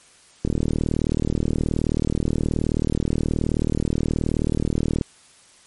click train, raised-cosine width 3 ms, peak -8 dBFS, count 178, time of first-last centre 0.45-5.012 s, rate 38.8 Hz, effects white hiss -52 dBFS RMS until 5.66 s + MP3 48 kbps

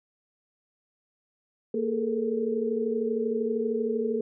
sine tone cluster, 231 / 412.7 / 433 / 465.8 Hz, A#3 / G#4 / A4 / A#4, -16 / -11 / -28 / -1 cents, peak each -30 / -35 / -28 / -32 dBFS, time 1.74-4.21 s, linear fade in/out 5 ms, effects none

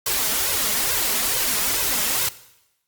white noise with flanger, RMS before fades -22 dBFS, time 0.06-2.29 s, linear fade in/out 5 ms, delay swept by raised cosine 1.9 to 4.8 ms, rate 2.3 Hz, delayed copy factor +0.9, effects noise-tail reverb RT60 0.9 s tail -17 dB re dry + Opus 48 kbps

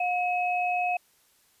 sine tone pair together, 718 / 2559 Hz, F5 / D#7, +48 / +48 cents, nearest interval octave + minor seventh, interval 2200 cents, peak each -25 / -30 dBFS, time 0-0.97 s, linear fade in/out 5 ms, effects white hiss -64 dBFS RMS until 1.6 s + resampled to 32000 Hz

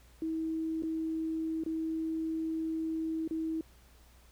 sine tone with dropouts, 321.4 Hz, E4, 44 cents flat, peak -31 dBFS, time 0.22-3.61 s, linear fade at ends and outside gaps 2 ms, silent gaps 0.824-0.834 / 1.637-1.662 / 3.277-3.309 s, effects added 60 Hz sine -58 dBFS peak until 4.31 s + pink hiss -63 dBFS RMS until 4.31 s

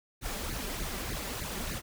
pink noise with flanger, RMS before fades -36 dBFS, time 0.21-1.82 s, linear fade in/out 50 ms, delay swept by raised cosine 0.44 to 5.14 ms, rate 3.3 Hz, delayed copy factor +0.8, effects none

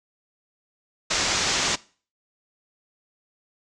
white low-pass noise, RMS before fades -24 dBFS, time 1.1-1.76 s, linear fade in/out 10 ms, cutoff 7100 Hz, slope 48 dB/octave, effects noise-tail reverb RT60 0.4 s tail -21 dB re dry

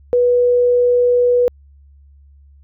sine tone, 489.2 Hz, B4, 16 cents flat, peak -10 dBFS, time 0.13-1.48 s, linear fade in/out 0 ms, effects added 70 Hz sine -43 dBFS peak until 2.63 s

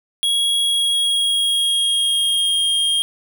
square tone with pitch glide, 3316 to 3229 Hz, G#7 to G#7, -3 to -49 cents, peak -16 dBFS, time 0.23-3.02 s, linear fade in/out 0 ms, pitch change -46 cents, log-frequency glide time 0.61-2.7 s, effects none

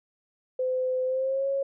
sine tone with pitch glide, 512 to 548.7 Hz, C5 to C#5, -38 to -18 cents, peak -24 dBFS, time 0.59-1.63 s, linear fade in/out 5 ms, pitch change +120 cents, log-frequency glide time 1.05-1.47 s, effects none

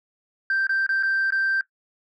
sine tone with dropouts, 1568 Hz, G6, in tune, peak -18 dBFS, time 0.5-1.61 s, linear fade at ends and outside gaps 2 ms, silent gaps 0.669-0.693 / 0.865-0.891 / 1.027-1.032 / 1.305-1.322 s, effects noise-tail reverb RT60 0.1 s tail -17 dB re dry + tanh soft clip ceiling -17 dBFS

